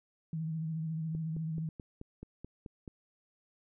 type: tone with vibrato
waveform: sine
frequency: 160 Hz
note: D#3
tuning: 49 cents sharp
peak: -33 dBFS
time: 0.33-1.69 s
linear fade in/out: 2 ms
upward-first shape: sine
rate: 14 Hz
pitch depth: 40 cents each way
type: click train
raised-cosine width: 3 ms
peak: -31 dBFS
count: 9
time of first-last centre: 1.15-2.878 s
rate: 4.63 Hz
effects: none